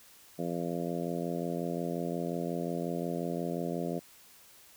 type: harmonic tone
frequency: 85.6 Hz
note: F2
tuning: 34 cents flat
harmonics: 2 / 3 / 4 / 5 / 6 / 7 / 8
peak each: -36 / -38 / -39 / -40 / -41 / -41 / -42 dBFS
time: 0.38-4 s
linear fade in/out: 20 ms
effects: white hiss -57 dBFS RMS until 4.76 s